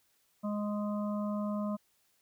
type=harmonic tone; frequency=207.7 Hz; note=G#3; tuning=in tune; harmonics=1 / 3 / 5 / 6; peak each=-32 / -39 / -44 / -47 dBFS; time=0.43-1.77 s; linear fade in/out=20 ms; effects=white hiss -72 dBFS RMS until 2.21 s